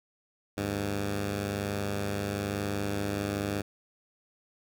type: tone pair together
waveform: 10% pulse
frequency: 75.74 / 101.1 Hz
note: D#2 / G#2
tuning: -46 / -46 cents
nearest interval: perfect fourth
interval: 500 cents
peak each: -31 / -22 dBFS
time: 0.57-3.62 s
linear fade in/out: 10 ms
effects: none